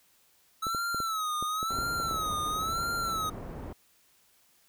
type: tone with vibrato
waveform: square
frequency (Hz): 1303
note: E6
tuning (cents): -20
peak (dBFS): -30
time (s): 0.62-3.3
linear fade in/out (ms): 10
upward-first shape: sine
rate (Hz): 0.98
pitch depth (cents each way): 110
type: clicks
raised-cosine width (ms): 2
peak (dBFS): -25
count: 10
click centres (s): 0.668 / 0.748 / 0.946 / 1.003 / 1.426 / 1.629 / 1.788 / 2 / 2.111 / 2.144
type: low-pass noise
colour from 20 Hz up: pink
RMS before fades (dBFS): -40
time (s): 1.7-3.73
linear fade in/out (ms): 5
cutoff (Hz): 880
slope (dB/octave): 12
effects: white hiss -65 dBFS RMS until 4.68 s